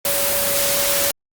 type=tone in noise; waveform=sine; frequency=565 Hz; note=C#5; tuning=33 cents sharp; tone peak=-24 dBFS; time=0.05-1.11 s; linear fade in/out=2 ms; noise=white; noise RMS=-19 dBFS; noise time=0.05-1.11 s; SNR=-8 dB; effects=Opus 24 kbps